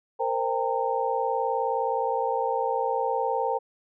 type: tone cluster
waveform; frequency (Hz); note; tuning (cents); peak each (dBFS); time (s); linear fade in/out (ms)
sine; 461.5 / 521 / 796 / 915; A#4 / C5 / G5 / A#5; -17 / -7 / +26 / -32; -29; 0.19-3.59; 20
effects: none